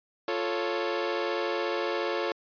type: chord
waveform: sawtooth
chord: F augmented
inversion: none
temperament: equal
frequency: 349.2 / 440 / 554.4 Hz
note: F4 / A4 / C#5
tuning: 0 / 0 / 0 cents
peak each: -28 dBFS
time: 0.28-2.32 s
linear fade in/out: 2 ms
effects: resampled to 11025 Hz